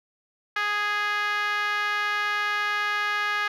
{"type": "tone with band-pass filter", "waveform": "5% pulse", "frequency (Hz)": 414.7, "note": "G#4", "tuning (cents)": -3, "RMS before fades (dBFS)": -26, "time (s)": [0.56, 3.48], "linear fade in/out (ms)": 5, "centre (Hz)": 1500, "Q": 2.4, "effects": []}